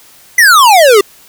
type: exponential sweep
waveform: square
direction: down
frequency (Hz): 2032 to 382.5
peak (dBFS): -3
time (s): 0.38-1.01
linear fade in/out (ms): 5
effects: white hiss -41 dBFS RMS until 1.28 s